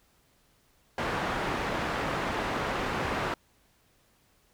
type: low-pass noise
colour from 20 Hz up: white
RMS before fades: -31 dBFS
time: 0.98-3.34 s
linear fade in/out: 2 ms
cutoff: 1400 Hz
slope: 12 dB/octave
effects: pink hiss -66 dBFS RMS until 4.53 s